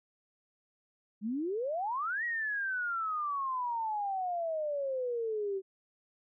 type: exponential two-way sweep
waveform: sine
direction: up then down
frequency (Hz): 199 to 1925 to 378.4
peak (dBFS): -31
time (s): 1.21-5.62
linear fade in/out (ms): 50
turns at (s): 2.24
effects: none